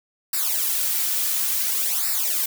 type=noise with flanger; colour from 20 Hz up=blue; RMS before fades=-23 dBFS; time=0.33-2.46 s; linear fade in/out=5 ms; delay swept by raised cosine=0.31 to 3.81 ms; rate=0.57 Hz; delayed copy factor=-0.85; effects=none